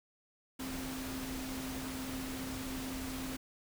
sine tone in noise, 261.6 Hz, C4, in tune, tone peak -40 dBFS, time 0.59-3.37 s, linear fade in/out 10 ms, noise pink, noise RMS -43 dBFS, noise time 0.59-3.37 s, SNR 0 dB, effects none

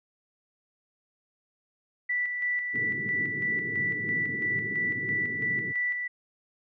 sine tone with tremolo, 1968 Hz, B6, 7 cents flat, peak -25 dBFS, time 2.09-6.08 s, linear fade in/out 10 ms, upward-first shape square, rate 3 Hz, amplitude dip 40%
pink band-pass noise, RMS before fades -39 dBFS, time 2.73-5.73 s, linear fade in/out 20 ms, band 100 to 460 Hz, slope 96 dB/octave
effects none

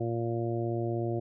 harmonic tone, 116.54 Hz, A#2, in tune, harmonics 1 / 2 / 3 / 4 / 5 / 6, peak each -32 / -39 / -32 / -42 / -39 / -40 dBFS, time 0-1.2 s, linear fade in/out 10 ms, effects none

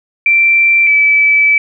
sine tone pair in turn, 2349 / 2305 Hz, D7 / D7, 0 / -33 cents, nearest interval unison, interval 33 cents, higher first, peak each -6 dBFS, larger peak neither, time 0.26-0.87 / 0.87-1.58 s, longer second, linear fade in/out 2 ms, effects none

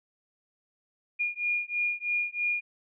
sine beating tone pair, 2426 / 2429.1 Hz, D#7 / D#7, -44 / -42 cents, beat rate 3.1 Hz, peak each -30 dBFS, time 1.19-2.61 s, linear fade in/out 20 ms, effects none

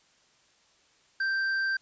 sine tone with hard clipping, 1568 Hz, G6, in tune, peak -27 dBFS, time 1.2-1.77 s, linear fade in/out 5 ms, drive 5 dB, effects white hiss -64 dBFS RMS until 1.81 s + resampled to 16000 Hz

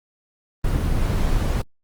brown noise, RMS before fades -20 dBFS, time 0.64-1.62 s, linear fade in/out 5 ms, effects Opus 24 kbps

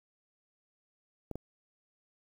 clicks, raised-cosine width 2 ms, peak -25 dBFS, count 2, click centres 1.313 / 1.356 s, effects 9-bit

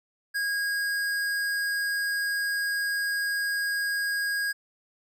sine tone with hard clipping, 1637 Hz, G#6, 25 cents flat, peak -27 dBFS, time 0.34-4.53 s, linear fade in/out 20 ms, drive 17 dB, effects none

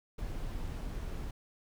brown noise with ADSR envelope, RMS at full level -35 dBFS, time 0.18-1.31 s, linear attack 12 ms, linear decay 3 ms, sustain -3 dB, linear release 5 ms, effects none

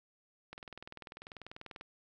click train, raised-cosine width 0.3 ms, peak -30 dBFS, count 27, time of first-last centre 0.53-1.811 s, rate 20.3 Hz, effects none

